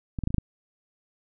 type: clicks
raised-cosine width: 5 ms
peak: -18 / -16 / -12 / -21 / -9 / -11 dBFS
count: 6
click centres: 0.188 / 0.237 / 0.274 / 0.305 / 0.344 / 0.383 s
effects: none